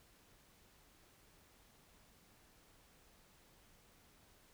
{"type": "silence", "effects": ["pink hiss -67 dBFS RMS until 4.53 s"]}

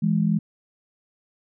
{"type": "tone pair together", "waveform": "sine", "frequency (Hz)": [165.3, 208.5], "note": ["E3", "G#3"], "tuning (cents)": [5, 7], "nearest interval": "major third", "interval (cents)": 402, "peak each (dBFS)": -21, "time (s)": [0.02, 0.39], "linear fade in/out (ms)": 10, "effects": []}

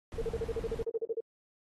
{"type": "noise", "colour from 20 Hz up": "brown", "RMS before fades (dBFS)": -40, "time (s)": [0.12, 0.83], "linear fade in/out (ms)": 0}
{"type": "tone bursts", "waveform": "sine", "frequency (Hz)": 455, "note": "A#4", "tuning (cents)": -42, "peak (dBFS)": -30, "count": 14, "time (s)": [0.18, 1.205], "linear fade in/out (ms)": 5, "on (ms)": 37, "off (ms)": 39}
{"effects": ["AAC 32 kbps"]}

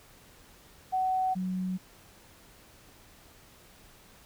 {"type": "tone pair in turn", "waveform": "sine", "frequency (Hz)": [750, 185.03], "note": ["F#5", "F#3"], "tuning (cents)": [23, 0], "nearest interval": "2 octaves", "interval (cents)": 2423, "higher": "first", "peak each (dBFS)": [-25, -29], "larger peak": "first", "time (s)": [[0.92, 1.35], [1.35, 1.78]], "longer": "neither", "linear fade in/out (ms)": 20, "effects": ["pink hiss -56 dBFS RMS until 4.25 s"]}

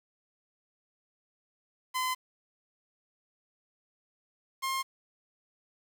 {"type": "tone pair in turn", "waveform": "sawtooth", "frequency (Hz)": [1023, 1064.5], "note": ["C6", "C6"], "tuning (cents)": [-39, 30], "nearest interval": "minor second", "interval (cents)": 69, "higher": "second", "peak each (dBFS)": [-25, -26], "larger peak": "first", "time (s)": [[1.94, 2.15], [4.62, 4.83]], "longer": "neither", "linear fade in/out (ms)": 20, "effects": ["9-bit"]}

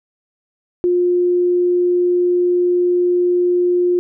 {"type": "tone", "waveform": "sine", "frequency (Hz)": 355.2, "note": "F4", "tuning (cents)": 29, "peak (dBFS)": -12, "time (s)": [0.84, 3.99], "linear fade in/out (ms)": 0, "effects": []}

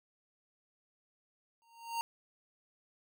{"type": "tone with exponential growth", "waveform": "square", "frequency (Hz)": 925, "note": "A#5", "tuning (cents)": -14, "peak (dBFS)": -31, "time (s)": [1.62, 2.01], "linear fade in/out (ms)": 0, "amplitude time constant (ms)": 84, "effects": []}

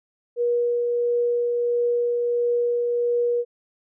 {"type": "tone with tremolo", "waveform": "sine", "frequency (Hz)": 479.4, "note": "A#4", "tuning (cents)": 48, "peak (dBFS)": -18, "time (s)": [0.36, 3.45], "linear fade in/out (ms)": 50, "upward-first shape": "triangle", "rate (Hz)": 1.5, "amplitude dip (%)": 25, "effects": []}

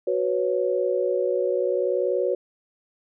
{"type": "chord", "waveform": "sine", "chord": "F# suspended fourth", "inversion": "none", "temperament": "equal", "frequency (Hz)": [370, 493.9, 554.4], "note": ["F#4", "B4", "C#5"], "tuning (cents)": [0, 0, 0], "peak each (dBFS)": -25, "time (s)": [0.07, 2.35], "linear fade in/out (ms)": 5, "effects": []}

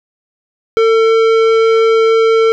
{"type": "tone with tanh clipping", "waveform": "sine", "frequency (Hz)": 449.5, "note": "A4", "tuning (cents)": 37, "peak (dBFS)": -9, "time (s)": [0.77, 2.52], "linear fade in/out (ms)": 0, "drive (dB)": 15, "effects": []}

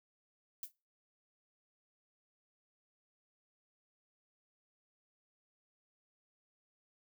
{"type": "noise with exponential decay", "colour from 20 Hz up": "violet", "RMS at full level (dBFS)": -38, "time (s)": [0.63, 0.72], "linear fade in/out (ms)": 2, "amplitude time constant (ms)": 19, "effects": ["noise-tail reverb RT60 0.3 s tail -23 dB re dry"]}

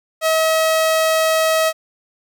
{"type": "tone", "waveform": "sawtooth", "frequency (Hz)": 640, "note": "D#5", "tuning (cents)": 49, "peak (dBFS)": -10, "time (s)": [0.21, 1.73], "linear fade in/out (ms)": 50, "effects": []}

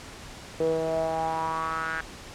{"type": "tone with band-pass filter sweep", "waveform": "sawtooth", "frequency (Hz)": 161.3, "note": "E3", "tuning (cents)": -37, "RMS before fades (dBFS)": -28, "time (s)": [0.6, 2.01], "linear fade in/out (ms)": 0, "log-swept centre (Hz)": [460, 1600], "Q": 6.2, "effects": ["pink hiss -43 dBFS RMS until 2.34 s", "low-pass 8000 Hz 12 dB/octave"]}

